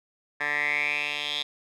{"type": "tone with band-pass filter sweep", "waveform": "10% pulse", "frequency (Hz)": 146.83, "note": "D3", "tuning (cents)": 0, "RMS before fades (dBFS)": -28, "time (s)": [0.4, 1.43], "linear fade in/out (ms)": 10, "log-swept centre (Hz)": [1700, 3500], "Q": 6.8, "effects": []}